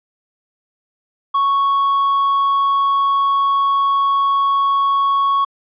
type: tone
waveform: triangle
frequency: 1108.7 Hz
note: C#6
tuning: in tune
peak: -11 dBFS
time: 1.34-5.45 s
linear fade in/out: 10 ms
effects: resampled to 8000 Hz